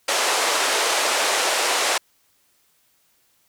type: band-pass noise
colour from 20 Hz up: pink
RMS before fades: -21 dBFS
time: 0.08-1.98 s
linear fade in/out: 5 ms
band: 460 to 9700 Hz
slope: 24 dB/octave
effects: white hiss -63 dBFS RMS until 3.48 s